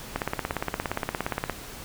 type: click train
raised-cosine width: 0.5 ms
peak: -11 dBFS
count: 24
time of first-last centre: 0.16-1.497 s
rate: 17.2 Hz
effects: pink hiss -41 dBFS RMS until 1.84 s